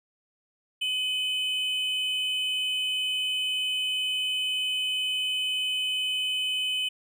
triangle tone pair together, 2540 / 3021 Hz, D#7 / F#7, +35 / +35 cents, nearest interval minor third, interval 300 cents, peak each -31 / -25 dBFS, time 0.81-6.89 s, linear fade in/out 10 ms, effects none

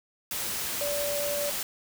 sine tone in noise, 579 Hz, D5, 25 cents flat, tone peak -29 dBFS, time 0.81-1.5 s, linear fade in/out 2 ms, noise white, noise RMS -32 dBFS, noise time 0.31-1.63 s, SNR 0 dB, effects none

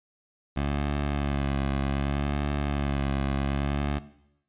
15% pulse tone with vibrato, 70.3 Hz, C#2, 25 cents sharp, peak -19 dBFS, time 0.56-3.99 s, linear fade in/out 10 ms, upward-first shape sine, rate 0.65 Hz, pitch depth 45 cents each way, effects noise-tail reverb RT60 0.8 s tail -17 dB re dry + resampled to 8000 Hz

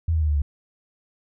sine tone with pitch steps, 82.41 / 79.56 / 76.8 / 74.14 / 71.58 Hz, E2 / D#2 / D#2 / D2 / D2, 0 / +39 / -22 / +17 / -44 cents, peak -18 dBFS, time 0.08-0.42 s, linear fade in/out 5 ms, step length 68 ms, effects none

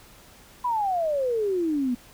sine exponential sweep, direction down, 1010 to 237.7 Hz, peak -22 dBFS, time 0.64-1.95 s, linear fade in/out 10 ms, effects pink hiss -51 dBFS RMS until 2.13 s

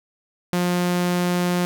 sawtooth tone, 177.4 Hz, F3, 27 cents sharp, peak -15 dBFS, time 0.53-1.65 s, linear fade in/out 0 ms, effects none

